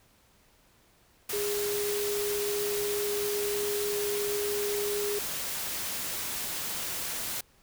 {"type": "tone in noise", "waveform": "sine", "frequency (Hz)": 411.2, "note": "G#4", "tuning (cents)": -17, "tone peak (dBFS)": -29, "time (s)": [1.33, 5.19], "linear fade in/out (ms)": 5, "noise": "white", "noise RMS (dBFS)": -34, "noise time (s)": [1.29, 7.41], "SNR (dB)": 2, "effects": ["pink hiss -63 dBFS RMS until 7.62 s"]}